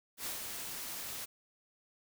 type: noise with ADSR envelope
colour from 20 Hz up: white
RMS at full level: -38 dBFS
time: 0.17-1.26 s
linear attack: 91 ms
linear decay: 110 ms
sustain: -4 dB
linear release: 19 ms
effects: none